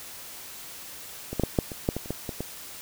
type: clicks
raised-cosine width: 2 ms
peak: -19 / -11 / -9 / -7 / -22 / -9 / -16 / -27 / -15 / -18 / -17 dBFS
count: 11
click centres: 1.33 / 1.397 / 1.436 / 1.588 / 1.718 / 1.889 / 1.966 / 2.059 / 2.106 / 2.292 / 2.406 s
effects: white hiss -42 dBFS RMS until 2.81 s